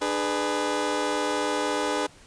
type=chord; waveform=20% pulse; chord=G# diminished; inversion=second; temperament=just; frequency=299 / 415.3 / 498.4 Hz; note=D4 / G#4 / B4; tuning=+31 / 0 / +16 cents; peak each=-24 dBFS; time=0.01-2.07 s; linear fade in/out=10 ms; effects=pink hiss -52 dBFS RMS until 2.26 s + resampled to 22050 Hz